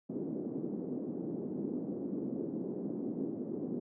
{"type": "band-pass noise", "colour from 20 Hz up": "white", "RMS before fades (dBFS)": -38, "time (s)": [0.09, 3.8], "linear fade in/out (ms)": 10, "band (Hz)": [190, 350], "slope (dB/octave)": 24, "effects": []}